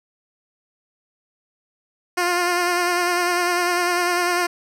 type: tone with vibrato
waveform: 10% pulse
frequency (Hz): 352.9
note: F4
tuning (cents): +18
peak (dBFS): -10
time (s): 2.17-4.47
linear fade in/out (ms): 10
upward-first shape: triangle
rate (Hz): 10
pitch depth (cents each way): 36
effects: low-pass 12000 Hz 12 dB/octave